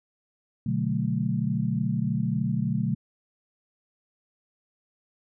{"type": "chord", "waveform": "sine", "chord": "B minor seventh", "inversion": "none", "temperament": "equal with one note detuned", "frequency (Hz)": [123.47, 146.83, 185, 218], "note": ["B2", "D3", "F#3", "A3"], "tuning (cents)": [0, 0, 0, -16], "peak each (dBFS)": -29, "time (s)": [0.66, 2.95], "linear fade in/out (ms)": 5, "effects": []}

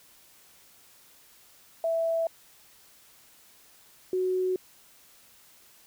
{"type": "tone pair in turn", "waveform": "sine", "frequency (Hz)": [659.3, 370], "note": ["E5", "F#4"], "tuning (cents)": [0, 0], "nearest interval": "minor seventh", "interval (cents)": 1000, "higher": "first", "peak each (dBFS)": -24, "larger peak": "neither", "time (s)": [[1.84, 2.27], [4.13, 4.56]], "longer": "neither", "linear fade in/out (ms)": 2, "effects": ["white hiss -57 dBFS RMS until 5.86 s"]}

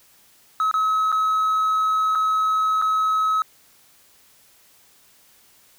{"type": "tone with dropouts", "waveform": "triangle", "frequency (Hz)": 1283, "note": "E6", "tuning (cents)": -47, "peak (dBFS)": -15, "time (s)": [0.6, 3.42], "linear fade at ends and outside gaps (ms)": 1, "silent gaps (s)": [[0.713, 0.74], [1.118, 1.125], [2.151, 2.155], [2.816, 2.822]], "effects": ["tanh soft clip ceiling -11 dBFS", "white hiss -55 dBFS RMS until 5.78 s"]}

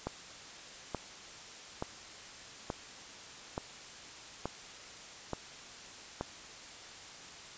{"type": "click train", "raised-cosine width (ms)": 1, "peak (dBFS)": -20, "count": 8, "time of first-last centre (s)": [0.07, 6.21], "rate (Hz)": 1.14, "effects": ["white hiss -49 dBFS RMS until 7.57 s", "resampled to 16000 Hz"]}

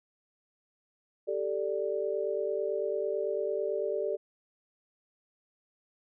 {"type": "chord", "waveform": "sine", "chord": "G suspended second", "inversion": "none", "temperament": "just", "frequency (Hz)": [392, 441, 588], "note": ["G4", "A4", "D5"], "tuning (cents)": [0, 4, 2], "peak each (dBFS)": -33, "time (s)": [1.27, 4.17], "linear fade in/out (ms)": 20, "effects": []}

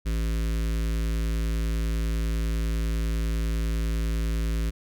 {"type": "tone with notch filter", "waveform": "square", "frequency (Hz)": 55, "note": "A1", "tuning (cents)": 0, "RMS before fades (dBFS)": -26, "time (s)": [0.05, 4.71], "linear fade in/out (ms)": 20, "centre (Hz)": 790, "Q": 0.83, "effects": []}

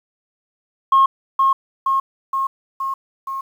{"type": "tone with echo", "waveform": "sine", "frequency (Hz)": 1079, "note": "C#6", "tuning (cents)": -47, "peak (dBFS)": -8, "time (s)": [0.92, 1.06], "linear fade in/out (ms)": 5, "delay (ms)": 470, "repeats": 5, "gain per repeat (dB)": -3, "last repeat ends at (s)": 3.41, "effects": ["tanh soft clip ceiling -6 dBFS", "8-bit"]}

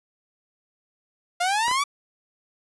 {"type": "exponential sweep", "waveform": "sawtooth", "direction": "up", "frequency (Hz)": [690, 1171], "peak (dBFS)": -17, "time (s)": [1.4, 1.84], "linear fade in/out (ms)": 10}
{"type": "clicks", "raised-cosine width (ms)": 0.5, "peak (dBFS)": -18, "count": 2, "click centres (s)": [1.682, 1.713]}
{"effects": ["resampled to 24000 Hz"]}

